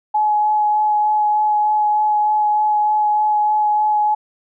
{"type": "tone with vibrato", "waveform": "sine", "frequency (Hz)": 846, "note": "G#5", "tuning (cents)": 32, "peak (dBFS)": -13, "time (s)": [0.14, 4.15], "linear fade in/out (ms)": 10, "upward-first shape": "sine", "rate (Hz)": 3.3, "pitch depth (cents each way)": 11, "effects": []}